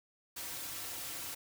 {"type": "noise with comb filter", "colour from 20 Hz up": "white", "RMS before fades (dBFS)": -42, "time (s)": [0.36, 1.35], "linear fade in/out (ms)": 10, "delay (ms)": 4.8, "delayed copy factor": -0.6, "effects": []}